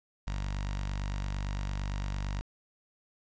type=tone with notch filter; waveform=sawtooth; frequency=48.83 Hz; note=G1; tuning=6 cents flat; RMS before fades=-34 dBFS; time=0.27-2.41 s; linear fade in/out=0 ms; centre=390 Hz; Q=0.69; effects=resampled to 16000 Hz + 9-bit